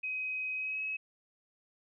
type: tone with pitch glide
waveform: sine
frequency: 2525 to 2563 Hz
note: D#7 to E7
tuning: +25 to -49 cents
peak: -33 dBFS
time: 0.03-0.97 s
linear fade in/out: 10 ms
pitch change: +26 cents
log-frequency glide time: 0.55-0.82 s
effects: none